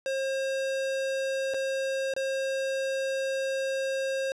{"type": "tone with dropouts", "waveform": "square", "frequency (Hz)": 536, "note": "C5", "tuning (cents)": 42, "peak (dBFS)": -28, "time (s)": [0.06, 4.32], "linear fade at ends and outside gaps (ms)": 1, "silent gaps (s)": [[1.538, 1.543], [2.138, 2.164]], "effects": ["low-pass 8000 Hz 12 dB/octave"]}